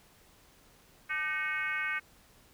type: tone with frequency modulation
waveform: sine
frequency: 1864.7 Hz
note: A#6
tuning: in tune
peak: -30 dBFS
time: 1.09-2 s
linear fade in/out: 20 ms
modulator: 332 Hz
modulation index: 1.7
effects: pink hiss -61 dBFS RMS until 2.53 s